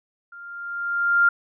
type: tone with level ramp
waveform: sine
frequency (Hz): 1396.9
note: F6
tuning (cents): 0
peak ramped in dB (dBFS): -39 to -12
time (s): 0.32-1.29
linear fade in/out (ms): 5
effects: none